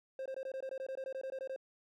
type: tone bursts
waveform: triangle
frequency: 530 Hz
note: C5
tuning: 22 cents sharp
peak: -36 dBFS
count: 16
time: 0.19-1.562 s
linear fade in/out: 2 ms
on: 67 ms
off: 20 ms
effects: none